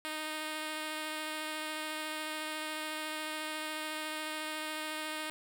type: tone with vibrato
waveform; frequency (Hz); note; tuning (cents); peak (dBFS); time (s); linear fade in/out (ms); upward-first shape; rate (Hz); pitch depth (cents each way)
5% pulse; 309.7; D#4; -8; -25; 0.05-5.3; 0; sine; 14; 10
effects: none